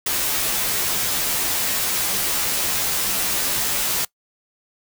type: noise with comb filter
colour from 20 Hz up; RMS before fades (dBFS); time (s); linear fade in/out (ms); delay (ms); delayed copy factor
white; -22; 0.06-4.05; 5; 13; -0.8
effects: noise-tail reverb RT60 0.1 s tail -22 dB re dry